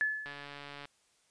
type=tone with exponential decay; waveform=sine; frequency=1724 Hz; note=A6; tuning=36 cents flat; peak=-25 dBFS; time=0.01-0.61 s; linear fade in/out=0 ms; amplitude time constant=130 ms
type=click train; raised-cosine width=0.3 ms; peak=-29 dBFS; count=86; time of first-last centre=0.26-0.854 s; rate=143 Hz
effects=white hiss -70 dBFS RMS until 1.3 s + resampled to 22050 Hz